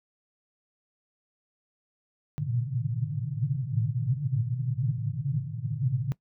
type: band-pass noise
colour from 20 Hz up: pink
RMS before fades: -29 dBFS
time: 2.38-6.12 s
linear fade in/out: 0 ms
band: 110 to 150 Hz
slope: 96 dB/octave
effects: noise-tail reverb RT60 0.1 s tail -20 dB re dry